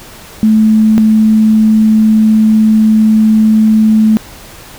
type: tone pair in turn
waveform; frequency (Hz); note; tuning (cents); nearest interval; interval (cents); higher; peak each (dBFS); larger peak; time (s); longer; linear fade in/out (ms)
sine; 217.8 / 217.8; A3 / A3; -17 / -17; unison; 0; neither; -4; neither; 0.43-0.98 / 0.98-4.17; second; 0
effects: pink hiss -33 dBFS RMS until 4.78 s